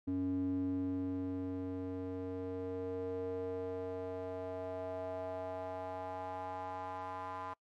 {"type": "tone with band-pass filter sweep", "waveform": "square", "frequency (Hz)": 92.5, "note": "F#2", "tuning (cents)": 0, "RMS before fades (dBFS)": -39, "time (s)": [0.07, 7.54], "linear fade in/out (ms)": 10, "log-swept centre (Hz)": [260, 1000], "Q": 4, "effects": ["noise-tail reverb RT60 0.1 s tail -25 dB re dry", "MP3 64 kbps"]}